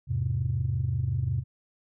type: chord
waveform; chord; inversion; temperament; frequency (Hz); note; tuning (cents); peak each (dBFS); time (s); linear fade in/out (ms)
sine; E augmented; none; just; 82.41 / 103.01 / 128.76; E2 / G#2 / B#2; 0 / -14 / -27; -31 / -29 / -27; 0.07-1.44; 50
effects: tanh soft clip ceiling -17 dBFS